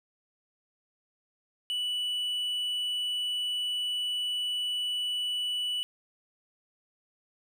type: tone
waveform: triangle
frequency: 2960 Hz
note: F#7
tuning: in tune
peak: -27 dBFS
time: 1.7-5.83 s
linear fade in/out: 0 ms
effects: none